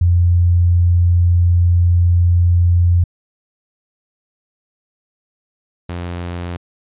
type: tone pair in turn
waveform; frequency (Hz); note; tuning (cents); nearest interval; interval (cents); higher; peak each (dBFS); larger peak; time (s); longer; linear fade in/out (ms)
sine / sawtooth; 87.31 / 87.31; F2 / F2; 0 / 0; unison; 0; neither; -9 / -19; first; 0.01-3.04 / 5.89-6.57; first; 5
effects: resampled to 8000 Hz